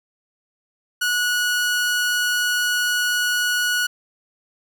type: tone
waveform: sawtooth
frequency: 1463 Hz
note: F#6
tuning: 20 cents flat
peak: -15 dBFS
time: 1.01-3.87 s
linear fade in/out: 10 ms
effects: none